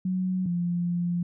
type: tone pair in turn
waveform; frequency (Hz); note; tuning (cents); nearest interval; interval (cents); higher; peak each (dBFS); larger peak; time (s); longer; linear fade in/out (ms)
sine; 185 / 174.24; F#3 / F3; 0 / -4; minor second; 104; first; -24; neither; 0.05-0.46 / 0.46-1.23; second; 5
effects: none